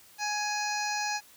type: harmonic tone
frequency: 835 Hz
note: G#5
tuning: 9 cents sharp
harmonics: 1 / 2 / 3 / 5 / 6 / 7 / 8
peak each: -32 / -35 / -37 / -39 / -40 / -40 / -41 dBFS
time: 0.18-1.21 s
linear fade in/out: 50 ms
effects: white hiss -56 dBFS RMS until 1.36 s